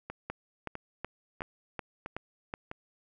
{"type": "two click trains", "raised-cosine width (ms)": 0.5, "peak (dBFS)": [-23, -20], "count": [5, 7], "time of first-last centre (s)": [[0.1, 2.714], [0.3, 2.539]], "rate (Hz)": [1.53, 2.68], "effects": []}